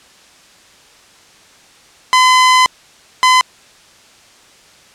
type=tone bursts at uneven times; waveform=sawtooth; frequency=1018 Hz; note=C6; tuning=48 cents flat; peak=-3 dBFS; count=2; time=2.13-2.66 / 3.23-3.41 s; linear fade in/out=0 ms; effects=white hiss -45 dBFS RMS until 4.94 s + low-pass 7000 Hz 12 dB/octave